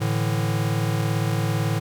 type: chord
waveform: square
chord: A suspended fourth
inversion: none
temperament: equal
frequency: 110 / 146.83 / 164.81 Hz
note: A2 / D3 / E3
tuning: 0 / 0 / 0 cents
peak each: -24 / -27 / -29 dBFS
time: 0-1.8 s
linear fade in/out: 20 ms
effects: none